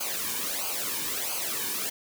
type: noise with flanger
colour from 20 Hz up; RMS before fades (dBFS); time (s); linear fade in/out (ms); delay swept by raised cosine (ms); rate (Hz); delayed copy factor
white; -31; 0-1.9; 10; 0.54 to 1.53; 1.5; -0.75
effects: none